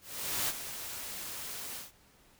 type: noise with ADSR envelope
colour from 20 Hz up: white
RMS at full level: -31 dBFS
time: 0.01-1.92 s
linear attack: 470 ms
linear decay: 46 ms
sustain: -10 dB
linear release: 160 ms
effects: pink hiss -63 dBFS RMS until 2.39 s